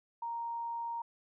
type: tone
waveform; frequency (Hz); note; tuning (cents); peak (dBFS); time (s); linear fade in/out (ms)
sine; 932.3; A#5; 0; -35; 0.22-1.02; 5
effects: none